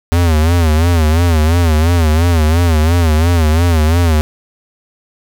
square tone with vibrato, 81.8 Hz, E2, 13 cents flat, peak -9 dBFS, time 0.12-4.21 s, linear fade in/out 0 ms, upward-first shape sine, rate 2.9 Hz, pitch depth 120 cents each way, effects none

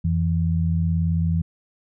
sine tone pair together, 86.94 / 165.7 Hz, F2 / E3, -7 / +9 cents, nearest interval major seventh, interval 1116 cents, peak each -21 dBFS, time 0.04-1.42 s, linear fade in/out 10 ms, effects none

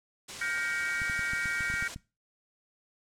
white low-pass noise, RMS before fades -44 dBFS, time 0.28-1.95 s, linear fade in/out 10 ms, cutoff 8500 Hz, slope 24 dB/octave
sine chord, G half-diminished seventh, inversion third, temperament just, 1411.2 / 1568 / 1881.6 / 2258 Hz, F6 / G6 / Bb6 / Db7, +18 / 0 / +16 / +31 cents, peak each -35 dBFS, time 0.41-1.88 s, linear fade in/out 5 ms
clicks, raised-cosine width 5 ms, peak -28 dBFS, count 10, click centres 1.018 / 1.098 / 1.193 / 1.334 / 1.457 / 1.607 / 1.701 / 1.74 / 1.825 / 1.961 s
effects noise-tail reverb RT60 0.3 s tail -21 dB re dry

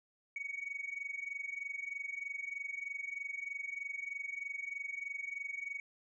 sine tone with amplitude modulation, 2240 Hz, C#7, 18 cents sharp, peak -34 dBFS, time 0.36-5.8 s, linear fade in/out 2 ms, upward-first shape sine, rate 23.2 Hz, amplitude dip 85%, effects tanh soft clip ceiling -33 dBFS

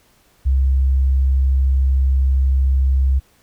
sine tone, 66.5 Hz, C2, 29 cents sharp, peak -12 dBFS, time 0.45-3.2 s, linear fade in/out 20 ms, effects pink hiss -56 dBFS RMS until 3.42 s

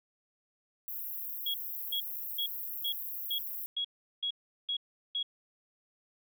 pink high-pass noise, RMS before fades -39 dBFS, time 0.88-3.66 s, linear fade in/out 0 ms, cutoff 12000 Hz, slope 96 dB/octave
sine tone bursts, 3322 Hz, G#7, in tune, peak -30 dBFS, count 9, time 1.46-5.229 s, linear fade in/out 5 ms, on 81 ms, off 380 ms
effects none

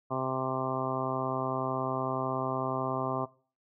harmonic tone, 130.9 Hz, C3, 1 cent sharp, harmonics 1 / 2 / 3 / 4 / 5 / 6 / 7 / 8 / 9, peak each -37 / -37 / -38 / -41 / -35 / -39 / -41 / -36 / -39 dBFS, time 0.1-3.26 s, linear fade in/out 20 ms, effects noise-tail reverb RT60 0.4 s tail -20 dB re dry

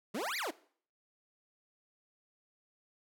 25% pulse exponential two-way sweep, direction up then down, 179.9 to 2489 to 262.5 Hz, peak -31 dBFS, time 0.14-0.51 s, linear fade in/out 10 ms, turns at 0.37 s, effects noise-tail reverb RT60 0.5 s tail -19 dB re dry

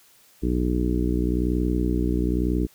harmonic tone, 61 Hz, B1, 21 cents flat, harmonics 1 / 2 / 3 / 4 / 5 / 6 / 7, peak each -24 / -33 / -28 / -30 / -26 / -31 / -34 dBFS, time 0.42-2.67 s, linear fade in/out 20 ms, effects white hiss -56 dBFS RMS until 2.74 s

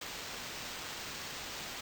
white noise with sample-and-hold, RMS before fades -43 dBFS, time 0.01-1.81 s, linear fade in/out 5 ms, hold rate 11025 Hz, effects none

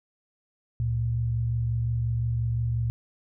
sine tone pair together, 69.9 / 115.6 Hz, C#2 / A#2, +15 / -14 cents, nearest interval major sixth, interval 871 cents, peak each -32 / -24 dBFS, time 0.8-2.9 s, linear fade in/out 0 ms, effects none

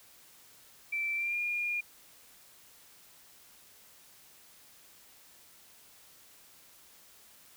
sine tone with pitch glide, 2335 to 2420 Hz, D7 to D#7, -11 to -49 cents, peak -30 dBFS, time 0.92-1.81 s, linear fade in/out 10 ms, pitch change +62 cents, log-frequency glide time 1.15-1.39 s, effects white hiss -58 dBFS RMS until 7.56 s

